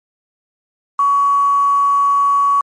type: tone with quantisation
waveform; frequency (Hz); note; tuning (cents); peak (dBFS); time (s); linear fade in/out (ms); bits
sine; 1125; C#6; +25; -10; 0.99-2.61; 2; 6
effects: MP3 48 kbps